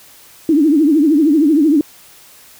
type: tone with vibrato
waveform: sine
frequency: 302.7 Hz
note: D#4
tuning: 48 cents flat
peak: -8 dBFS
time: 0.49-1.81 s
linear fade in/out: 2 ms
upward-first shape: triangle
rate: 13 Hz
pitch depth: 190 cents each way
effects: white hiss -43 dBFS RMS until 2.59 s